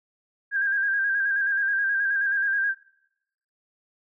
sine tone with vibrato, 1606 Hz, G6, 41 cents sharp, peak -21 dBFS, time 0.51-2.75 s, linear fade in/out 50 ms, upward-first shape square, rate 9.4 Hz, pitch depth 37 cents each way, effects noise-tail reverb RT60 0.9 s tail -26 dB re dry

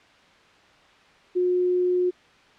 sine tone, 360.6 Hz, F#4, 45 cents flat, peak -19 dBFS, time 1.35-2.11 s, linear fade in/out 20 ms, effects white hiss -54 dBFS RMS until 2.58 s + low-pass 3000 Hz 12 dB/octave

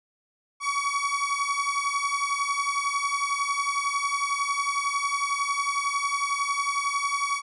30% pulse beating tone pair, 1125 / 1136 Hz, C#6 / C#6, +25 / +42 cents, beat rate 11 Hz, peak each -25 dBFS, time 0.6-7.42 s, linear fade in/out 50 ms, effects resampled to 24000 Hz

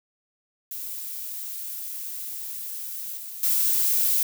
violet noise with level steps, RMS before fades -34 / -37 / -22 dBFS, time 0.71-4.23 s, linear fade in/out 2 ms, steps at 3.17 / 3.43 s, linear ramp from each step 2 ms, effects none

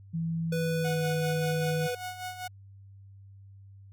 sine tone with pitch glide, 164.81 to 155.56 Hz, E3 to D#3, 0 to 0 cents, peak -28 dBFS, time 0.13-1.88 s, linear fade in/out 20 ms, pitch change -100 cents, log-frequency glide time 0.52-1.06 s
square tone, 493.9 Hz, B4, in tune, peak -31 dBFS, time 0.52-1.95 s, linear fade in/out 5 ms
sawtooth tone with tremolo, 733 Hz, F#5, 16 cents flat, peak -30 dBFS, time 0.84-2.48 s, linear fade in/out 10 ms, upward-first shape sine, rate 5.1 Hz, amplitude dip 65%
effects added 98 Hz sine -48 dBFS peak until 3.92 s

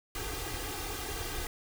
pink noise with comb filter, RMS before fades -37 dBFS, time 0.15-1.47 s, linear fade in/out 2 ms, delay 2.5 ms, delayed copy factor +0.95, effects none

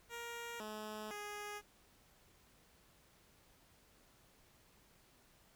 10% pulse tone with pitch steps, 469.9 / 214.1 / 414.4 Hz, A#4 / A3 / G#4, +14 / -47 / -4 cents, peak -36 dBFS, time 0.09-1.62 s, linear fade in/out 50 ms, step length 510 ms, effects pink hiss -68 dBFS RMS until 5.55 s

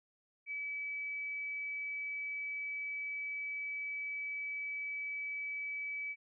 sine tone, 2292 Hz, D7, 43 cents flat, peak -37 dBFS, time 0.46-6.16 s, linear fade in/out 50 ms, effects none

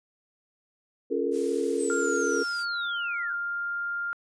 sine chord, Bb minor seventh, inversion first, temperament equal with one note detuned, 277.2 / 349.2 / 425.3 / 466.2 Hz, Db4 / F4 / Ab4 / Bb4, 0 / 0 / +41 / 0 cents, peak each -31 / -31 / -29 / -29 dBFS, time 1.1-2.44 s, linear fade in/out 20 ms
blue noise, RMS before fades -42 dBFS, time 1.31-2.66 s, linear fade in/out 50 ms
sine linear sweep, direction down, 8372 to 1318.5 Hz, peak -35 dBFS, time 1.77-3.37 s, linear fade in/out 50 ms
sine tone, 1400 Hz, F6, 4 cents sharp, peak -28 dBFS, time 1.9-4.13 s, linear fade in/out 0 ms
effects resampled to 22050 Hz

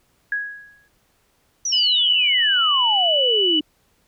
sine tone with exponential decay, 1661.2 Hz, G#6, in tune, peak -18 dBFS, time 0.32-0.88 s, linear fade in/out 2 ms, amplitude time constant 120 ms
sine exponential sweep, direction down, 6050 to 293.7 Hz, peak -20 dBFS, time 1.65-3.61 s, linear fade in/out 5 ms
sine tone, 2960 Hz, F#7, in tune, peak -16 dBFS, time 1.72-3.6 s, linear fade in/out 10 ms
effects pink hiss -63 dBFS RMS until 4.07 s

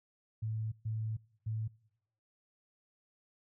sine tone bursts at uneven times, 110 Hz, A2, in tune, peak -33 dBFS, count 3, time 0.42-0.72 / 0.85-1.17 / 1.46-1.68 s, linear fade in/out 10 ms, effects noise-tail reverb RT60 0.9 s tail -25 dB re dry

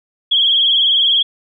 sine tone with vibrato, 3258 Hz, G#7, 34 cents flat, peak -10 dBFS, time 0.31-1.23 s, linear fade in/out 10 ms, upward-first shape sine, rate 20 Hz, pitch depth 66 cents each way, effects none

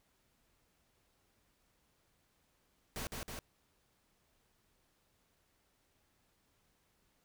pink noise with echo, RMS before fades -41 dBFS, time 2.96-3.07 s, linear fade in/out 0 ms, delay 160 ms, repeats 2, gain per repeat -2 dB, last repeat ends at 3.39 s, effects pink hiss -75 dBFS RMS until 7.24 s

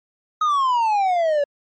triangle exponential sweep, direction down, 1271 to 563 Hz, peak -14 dBFS, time 0.41-1.44 s, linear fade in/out 5 ms, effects MP3 32 kbps

